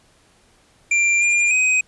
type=tone with pitch steps; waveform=square; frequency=2372 / 2402 / 2515 Hz; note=D7 / D7 / D#7; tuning=+17 / +38 / +18 cents; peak=-15 dBFS; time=0.91-1.81 s; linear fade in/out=5 ms; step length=300 ms; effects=pink hiss -56 dBFS RMS until 1.87 s + resampled to 24000 Hz